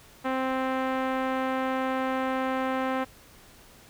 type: tone with low-pass filter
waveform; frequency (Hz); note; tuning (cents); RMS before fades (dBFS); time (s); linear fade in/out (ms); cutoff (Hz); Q
5% pulse; 261.6; C4; 0; -28; 0.24-3.05; 20; 1200; 0.51
effects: pink hiss -53 dBFS RMS until 3.89 s

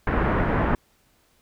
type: low-pass noise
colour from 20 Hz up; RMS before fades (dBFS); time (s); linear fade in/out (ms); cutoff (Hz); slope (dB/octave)
pink; -22; 0.07-0.75; 2; 1800; 24
effects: pink hiss -63 dBFS RMS until 1.41 s

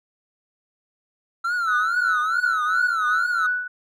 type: tone with vibrato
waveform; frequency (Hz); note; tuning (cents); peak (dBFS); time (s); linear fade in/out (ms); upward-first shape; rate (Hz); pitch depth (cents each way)
triangle; 1336; E6; +23; -19; 1.44-3.47; 10; triangle; 2.3; 180
type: tone with tremolo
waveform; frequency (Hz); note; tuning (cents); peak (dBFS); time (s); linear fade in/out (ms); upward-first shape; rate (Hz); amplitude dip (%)
sine; 1480; F#6; 0; -18; 1.67-3.68; 10; triangle; 2.9; 75
effects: tanh soft clip ceiling -8 dBFS

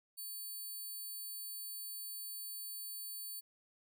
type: tone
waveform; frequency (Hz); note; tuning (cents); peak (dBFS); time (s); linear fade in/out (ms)
5% pulse; 4500; C#8; +25; -36; 0.17-3.41; 20
effects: none

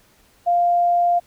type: tone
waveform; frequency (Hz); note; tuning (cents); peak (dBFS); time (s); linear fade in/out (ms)
sine; 698.5; F5; 0; -14; 0.46-1.2; 20
effects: pink hiss -56 dBFS RMS until 1.26 s

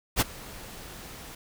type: noise with ADSR envelope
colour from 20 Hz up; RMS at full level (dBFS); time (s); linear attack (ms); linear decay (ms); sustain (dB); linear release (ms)
pink; -20; 0.16-1.35; 48; 22; -23; 4
effects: none

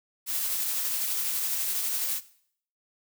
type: noise with tremolo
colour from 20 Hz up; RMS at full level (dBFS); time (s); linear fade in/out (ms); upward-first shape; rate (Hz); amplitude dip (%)
blue; -28; 0.26-2.21; 50; sine; 12; 25
effects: noise-tail reverb RT60 0.6 s tail -17 dB re dry

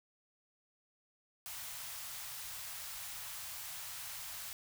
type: band-stop noise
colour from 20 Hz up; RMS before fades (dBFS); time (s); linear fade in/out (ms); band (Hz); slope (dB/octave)
white; -45; 1.46-4.53; 0; 140 to 690; 24
effects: none

